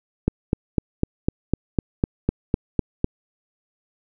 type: click train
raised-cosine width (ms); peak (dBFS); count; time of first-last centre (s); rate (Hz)
3; -5; 12; 0.28-3.044; 3.98
effects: none